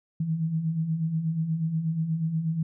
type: beating tone pair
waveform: sine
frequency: 154.8 / 163.1 Hz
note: D#3 / E3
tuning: -9 / -18 cents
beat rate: 8.3 Hz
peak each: -33 / -25 dBFS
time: 0.2-2.63 s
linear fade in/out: 5 ms
effects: none